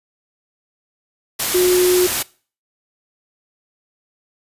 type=tone in noise; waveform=sine; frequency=362.1 Hz; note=F#4; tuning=37 cents flat; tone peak=-12 dBFS; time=1.54-2.07 s; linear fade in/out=10 ms; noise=white; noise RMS=-20 dBFS; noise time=1.39-2.23 s; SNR=+5 dB; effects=noise-tail reverb RT60 0.4 s tail -22 dB re dry + resampled to 32000 Hz